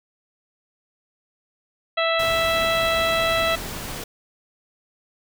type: harmonic tone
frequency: 659 Hz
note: E5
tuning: 1 cent flat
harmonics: 1 / 2 / 3 / 4 / 5 / 6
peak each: -22 / -25 / -27 / -28 / -29 / -30 dBFS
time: 1.97-3.56 s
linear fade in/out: 10 ms
type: noise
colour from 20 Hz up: pink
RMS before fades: -32 dBFS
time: 2.19-4.04 s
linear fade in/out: 5 ms
effects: none